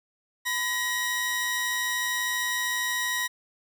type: tone pair together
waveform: sawtooth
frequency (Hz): 1006 / 1899.1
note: B5 / A#6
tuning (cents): +32 / +32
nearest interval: major seventh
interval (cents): 1100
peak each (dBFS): -30 / -23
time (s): 0.45-3.28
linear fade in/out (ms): 20
effects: none